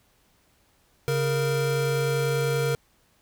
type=tone pair together; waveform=square; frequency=138.59 / 466.2 Hz; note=C#3 / A#4; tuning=0 / 0 cents; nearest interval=octave + major sixth; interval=2100 cents; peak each=-26 dBFS; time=1.08-2.75 s; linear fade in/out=0 ms; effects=pink hiss -64 dBFS RMS until 3.21 s